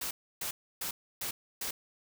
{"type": "noise bursts", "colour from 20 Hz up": "white", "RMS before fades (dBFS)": -36, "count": 5, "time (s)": [0.01, 1.71], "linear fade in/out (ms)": 5, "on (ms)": 100, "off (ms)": 300, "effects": []}